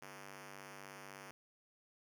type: ring-modulated tone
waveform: 5% pulse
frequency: 196 Hz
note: G3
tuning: in tune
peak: -36 dBFS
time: 0.02-1.31 s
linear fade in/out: 0 ms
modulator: 49.9 Hz
effects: none